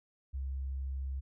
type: tone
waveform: sine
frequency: 67 Hz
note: C2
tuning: 42 cents sharp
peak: -34 dBFS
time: 0.33-1.21 s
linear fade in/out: 20 ms
effects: none